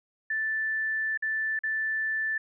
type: tone with dropouts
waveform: sine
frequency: 1760 Hz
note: A6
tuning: in tune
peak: -26 dBFS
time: 0.3-2.38 s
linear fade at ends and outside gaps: 5 ms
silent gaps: 1.175-1.223 / 1.591-1.635 s
effects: none